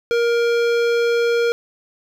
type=tone with hard clipping; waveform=sine; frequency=470 Hz; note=A#4; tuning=14 cents sharp; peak=-17 dBFS; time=0.11-1.52 s; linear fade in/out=0 ms; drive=16 dB; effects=none